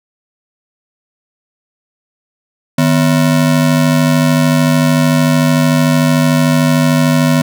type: ring-modulated tone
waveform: square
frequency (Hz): 203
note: G#3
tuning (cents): -39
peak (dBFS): -6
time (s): 2.78-7.42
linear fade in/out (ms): 5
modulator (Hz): 46.7
effects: none